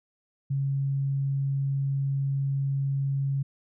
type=tone; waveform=sine; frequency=137.7 Hz; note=C#3; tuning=11 cents flat; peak=-24 dBFS; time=0.5-3.43 s; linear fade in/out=10 ms; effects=none